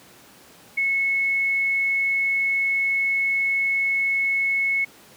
sine tone, 2194 Hz, C#7, 18 cents flat, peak -19 dBFS, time 0.77-4.85 s, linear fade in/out 10 ms, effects pink hiss -49 dBFS RMS until 5.16 s + high-pass 150 Hz 12 dB/octave

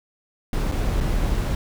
brown noise with dropouts, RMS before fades -22 dBFS, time 0.53-1.55 s, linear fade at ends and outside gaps 2 ms, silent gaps 0.716-0.72 / 1.004-1.008 s, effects none

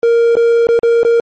triangle tone with dropouts, 466.2 Hz, A#4, in tune, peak -5 dBFS, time 0.03-1.2 s, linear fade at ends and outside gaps 1 ms, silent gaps 0.354-0.368 / 0.67-0.688 / 0.791-0.832 / 1.032-1.049 s, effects MP3 32 kbps

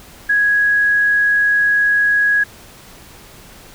sine tone, 1663 Hz, G#6, 2 cents sharp, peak -11 dBFS, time 0.29-2.44 s, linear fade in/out 10 ms, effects pink hiss -41 dBFS RMS until 3.74 s

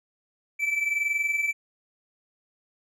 triangle tone pair together, 2300 / 2321 Hz, D7 / D7, -37 / -21 cents, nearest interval unison, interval 16 cents, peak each -29 / -23 dBFS, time 0.59-1.53 s, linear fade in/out 20 ms, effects none

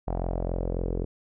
sawtooth tone with low-pass filter sweep, 43.71 Hz, F1, 2 cents sharp, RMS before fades -29 dBFS, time 0.07-1.05 s, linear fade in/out 10 ms, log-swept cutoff 750 to 430 Hz, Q 3.2, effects none

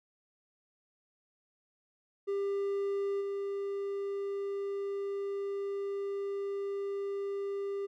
triangle tone with level steps, 398.1 Hz, G4, 27 cents sharp, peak -28 / -31 dBFS, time 2.27-7.87 s, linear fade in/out 20 ms, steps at 3.2 s, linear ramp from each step 20 ms, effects none

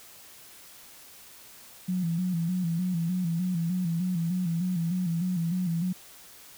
sine tone with vibrato, 174.61 Hz, F3, in tune, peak -25 dBFS, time 1.88-5.93 s, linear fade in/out 10 ms, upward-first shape square, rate 3.3 Hz, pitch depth 80 cents each way, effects white hiss -50 dBFS RMS until 6.57 s

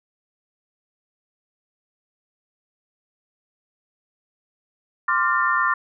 sine chord, D minor seventh, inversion third, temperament equal with one note detuned, 1046.5 / 1174.7 / 1396.9 / 1802.2 Hz, C6 / D6 / F6 / A6, 0 / 0 / 0 / +41 cents, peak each -23 dBFS, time 5.08-5.74 s, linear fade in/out 5 ms, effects none

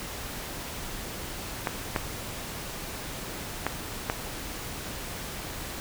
clicks, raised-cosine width 0.5 ms, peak -10 dBFS, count 4, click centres 1.672 / 1.962 / 3.666 / 4.099 s, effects pink hiss -37 dBFS RMS until 5.8 s

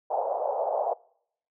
white band-pass noise, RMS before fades -28 dBFS, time 0.1-0.94 s, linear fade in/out 10 ms, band 510 to 820 Hz, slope 48 dB/octave, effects noise-tail reverb RT60 0.7 s tail -25 dB re dry

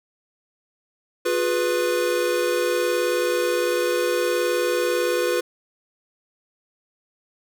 square chord, F diminished, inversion none, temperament equal with one note detuned, 355.9 / 415.3 / 493.9 Hz, F4 / Ab4 / Cb5, +33 / 0 / 0 cents, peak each -25 / -29 / -23 dBFS, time 1.25-5.41 s, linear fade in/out 10 ms, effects none

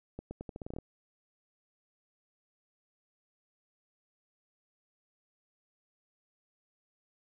accelerating click train, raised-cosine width 2 ms, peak -27 dBFS, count 11, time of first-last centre 0.19-0.786 s, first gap 120 ms, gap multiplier 0.83, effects none

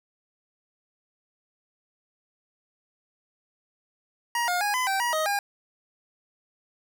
25% pulse tone with pitch steps, 948 / 713 / 824 / 1011 / 777 / 959 / 627 / 809 Hz, A#5 / F5 / G#5 / B5 / G5 / A#5 / D#5 / G#5, +29 / +36 / -14 / +40 / -16 / +49 / +13 / -46 cents, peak -20 dBFS, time 4.35-5.39 s, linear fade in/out 2 ms, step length 130 ms, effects none

